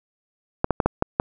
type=clicks; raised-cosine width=1 ms; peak=-4 dBFS; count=6; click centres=0.644 / 0.707 / 0.802 / 0.86 / 1.024 / 1.199 s; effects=none